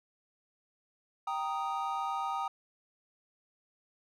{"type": "chord", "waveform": "triangle", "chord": "Eb major", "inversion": "first", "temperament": "equal", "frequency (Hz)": [784, 932.3, 1244.5], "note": ["G5", "Bb5", "Eb6"], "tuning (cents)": [0, 0, 0], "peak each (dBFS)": [-34, -35, -34], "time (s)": [1.27, 2.48], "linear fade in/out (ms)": 5, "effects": []}